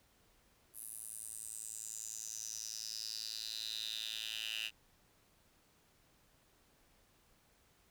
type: tone with high-pass filter sweep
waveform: 10% pulse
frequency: 110 Hz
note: A2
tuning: in tune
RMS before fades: -44 dBFS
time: 0.73-4.71 s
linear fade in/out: 50 ms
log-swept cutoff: 11000 to 2800 Hz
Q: 5.8
effects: pink hiss -70 dBFS RMS until 7.9 s